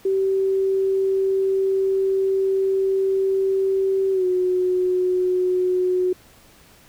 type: tone with pitch glide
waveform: sine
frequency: 385.5 to 365.5 Hz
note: G4 to F#4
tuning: -29 to -21 cents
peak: -17 dBFS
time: 0.05-6.13 s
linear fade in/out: 5 ms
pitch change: -92 cents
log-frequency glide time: 4.12-4.25 s
effects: pink hiss -51 dBFS RMS until 6.88 s